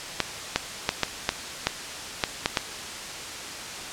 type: clicks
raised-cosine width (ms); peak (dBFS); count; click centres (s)
0.2; -3; 9; 0.203 / 0.56 / 0.891 / 1.033 / 1.291 / 1.67 / 2.238 / 2.459 / 2.572
effects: white hiss -35 dBFS RMS until 3.92 s + low-pass 7000 Hz 12 dB/octave